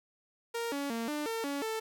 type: tone with pitch steps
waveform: sawtooth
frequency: 465.6 / 282.2 / 229.8 / 298 / 452.9 / 282.5 / 442.7 Hz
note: A#4 / C#4 / A#3 / D4 / A#4 / C#4 / A4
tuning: -2 / +31 / -25 / +25 / -50 / +33 / +11 cents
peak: -29 dBFS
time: 0.54-1.8 s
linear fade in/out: 10 ms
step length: 180 ms
effects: 11-bit